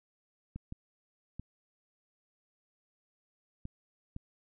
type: clicks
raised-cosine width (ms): 5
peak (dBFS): -28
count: 5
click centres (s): 0.56 / 0.724 / 1.396 / 3.654 / 4.164
effects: none